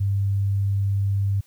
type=tone; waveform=sine; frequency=99.1 Hz; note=G2; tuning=19 cents sharp; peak=-19 dBFS; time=0-1.41 s; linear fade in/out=10 ms; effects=white hiss -59 dBFS RMS until 1.46 s